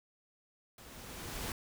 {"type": "noise with level ramp", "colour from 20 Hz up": "pink", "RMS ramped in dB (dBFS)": [-54, -38], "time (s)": [0.78, 1.52], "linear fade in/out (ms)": 2, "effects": []}